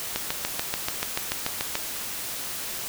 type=click train; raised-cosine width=0.2 ms; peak=-8 dBFS; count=12; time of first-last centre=0.16-1.754 s; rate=6.9 Hz; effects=white hiss -33 dBFS RMS until 2.88 s